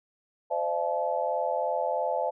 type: tone cluster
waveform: sine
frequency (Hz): 517 / 597 / 680 / 862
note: C5 / D5 / F5 / A5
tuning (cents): -21 / +28 / -46 / -36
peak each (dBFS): -31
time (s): 0.5-2.31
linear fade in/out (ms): 20
effects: none